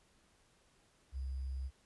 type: tone with sample-and-hold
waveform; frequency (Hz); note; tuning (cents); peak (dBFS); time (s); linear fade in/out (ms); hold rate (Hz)
sine; 66.1; C2; +18; -37; 1.12-1.71; 50; 4900
effects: pink hiss -70 dBFS RMS until 1.85 s + resampled to 24000 Hz